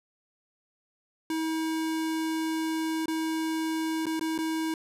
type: tone with dropouts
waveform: square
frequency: 320.1 Hz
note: D#4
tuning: 49 cents sharp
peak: -28 dBFS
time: 1.3-4.74 s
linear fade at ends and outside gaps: 2 ms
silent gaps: 3.058-3.081 / 4.057-4.066 / 4.195-4.21 / 4.379-4.387 s
effects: resampled to 32000 Hz